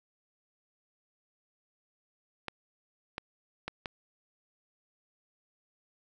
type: clicks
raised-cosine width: 0.3 ms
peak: -19 dBFS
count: 4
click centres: 2.483 / 3.181 / 3.68 / 3.858 s
effects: none